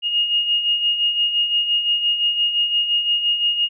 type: beating tone pair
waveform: sine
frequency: 2851 / 2856.8 Hz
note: F7 / F7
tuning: +35 / +39 cents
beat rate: 5.8 Hz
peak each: -25 / -17 dBFS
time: 0.02-3.69 s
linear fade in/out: 50 ms
effects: none